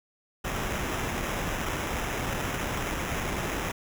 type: noise with sample-and-hold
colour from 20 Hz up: pink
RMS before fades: -31 dBFS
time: 0.44-3.72 s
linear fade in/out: 10 ms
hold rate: 4410 Hz
effects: none